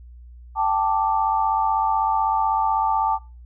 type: chord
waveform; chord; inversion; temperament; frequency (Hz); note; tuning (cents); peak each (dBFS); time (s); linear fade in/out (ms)
sine; G suspended second; none; equal; 784 / 880 / 1174.7; G5 / A5 / D6; 0 / 0 / 0; -24 / -20 / -25; 0.55-3.19; 50
effects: noise-tail reverb RT60 0.3 s tail -20 dB re dry + added 60 Hz sine -40 dBFS peak until 3.45 s